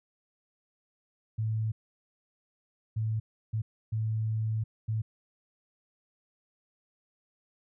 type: tone bursts at uneven times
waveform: sine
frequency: 110 Hz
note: A2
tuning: in tune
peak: -27 dBFS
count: 5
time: 1.38-1.72 / 2.96-3.2 / 3.53-3.62 / 3.92-4.64 / 4.88-5.02 s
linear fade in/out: 10 ms
effects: none